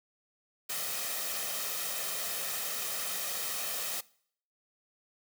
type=noise with comb filter; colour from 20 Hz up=white; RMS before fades=-35 dBFS; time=0.69-4.01 s; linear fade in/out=10 ms; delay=1.6 ms; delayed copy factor=+0.55; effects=noise-tail reverb RT60 0.6 s tail -22 dB re dry + high-pass 200 Hz 12 dB/octave